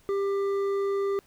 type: tone with hard clipping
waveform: sine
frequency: 396.3 Hz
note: G4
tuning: 19 cents sharp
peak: -26 dBFS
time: 0.09-1.19 s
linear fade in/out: 0 ms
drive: 7 dB
effects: pink hiss -61 dBFS RMS until 1.26 s